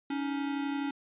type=tone pair together; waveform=square; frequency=279.8 / 311.7 Hz; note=C#4 / D#4; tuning=+16 / +3 cents; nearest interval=major second; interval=187 cents; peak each=-32 / -39 dBFS; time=0.1-0.91 s; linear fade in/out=5 ms; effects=resampled to 8000 Hz